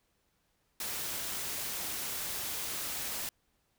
white noise, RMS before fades -37 dBFS, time 0.8-3.29 s, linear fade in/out 2 ms, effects pink hiss -75 dBFS RMS until 3.78 s

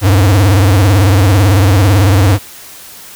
square tone with vibrato, 98 Hz, G2, in tune, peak -6 dBFS, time 0.01-2.39 s, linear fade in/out 50 ms, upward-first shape triangle, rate 18 Hz, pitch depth 200 cents each way, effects white hiss -33 dBFS RMS until 3.15 s

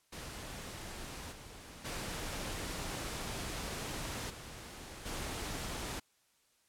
pink noise with level steps, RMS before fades -45 / -51 / -40 / -48 / -40 dBFS, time 0.12-6 s, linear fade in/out 10 ms, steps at 1.31 / 1.84 / 4.29 / 5.05 s, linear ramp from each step 20 ms, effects white hiss -72 dBFS RMS until 6.68 s + low-pass 11000 Hz 12 dB/octave

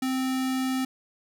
square tone with notch filter, 260.7 Hz, C4, 6 cents flat, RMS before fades -27 dBFS, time 0.02-0.85 s, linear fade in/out 5 ms, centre 550 Hz, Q 1.3, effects none

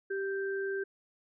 sine tone pair together, 390.9 / 1568 Hz, G4 / G6, -5 / 0 cents, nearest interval 2 octaves, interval 2405 cents, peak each -32 / -38 dBFS, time 0.1-0.84 s, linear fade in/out 10 ms, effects none

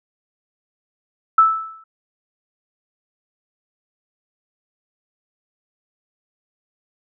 sine tone with exponential decay, 1314 Hz, E6, 6 cents flat, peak -6 dBFS, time 1.38-1.84 s, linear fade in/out 5 ms, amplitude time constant 100 ms, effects none

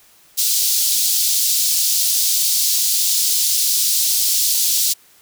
pink high-pass noise, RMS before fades -17 dBFS, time 0.37-4.94 s, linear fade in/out 20 ms, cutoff 4200 Hz, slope 24 dB/octave, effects white hiss -51 dBFS RMS until 5.21 s

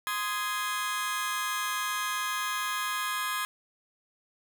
sawtooth chord, Ab major, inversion first, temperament just, 1038.3 / 1245.9 / 1661.2 Hz, C6 / Eb6 / Ab6, -14 / +2 / 0 cents, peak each -30 dBFS, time 0.07-3.45 s, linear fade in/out 0 ms, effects none

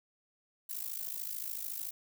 violet noise with amplitude modulation, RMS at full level -36 dBFS, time 0.69-1.91 s, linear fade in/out 10 ms, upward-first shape sine, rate 53.6 Hz, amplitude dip 80%, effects none

